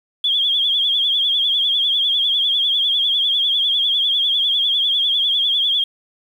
triangle tone with vibrato, 3332 Hz, G#7, 5 cents sharp, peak -11 dBFS, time 0.24-5.84 s, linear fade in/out 5 ms, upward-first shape triangle, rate 10 Hz, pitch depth 98 cents each way, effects tanh soft clip ceiling -13 dBFS + 8-bit

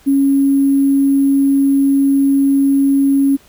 sine tone with sample-and-hold, 276 Hz, C#4, 7 cents flat, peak -9 dBFS, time 0.06-3.37 s, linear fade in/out 20 ms, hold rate 11025 Hz, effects pink hiss -48 dBFS RMS until 3.48 s

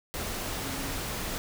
sine tone in noise, 271.3 Hz, C#4, 37 cents flat, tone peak -40 dBFS, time 0.61-0.95 s, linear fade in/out 0 ms, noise pink, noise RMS -34 dBFS, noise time 0.14-1.38 s, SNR -9 dB, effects none

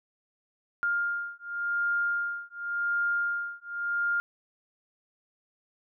sine beating tone pair, 1405 / 1405.9 Hz, F6 / F6, +10 / +11 cents, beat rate 0.9 Hz, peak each -30 dBFS, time 0.83-4.2 s, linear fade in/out 0 ms, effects none

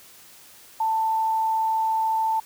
sine tone, 887 Hz, A5, 14 cents sharp, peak -20 dBFS, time 0.8-2.4 s, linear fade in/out 5 ms, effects white hiss -49 dBFS RMS until 2.45 s + high-pass 60 Hz 12 dB/octave

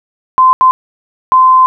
sine tone bursts at uneven times, 1033 Hz, C6, 22 cents flat, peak -3 dBFS, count 3, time 0.38-0.53 / 0.61-0.71 / 1.32-1.66 s, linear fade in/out 0 ms, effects none

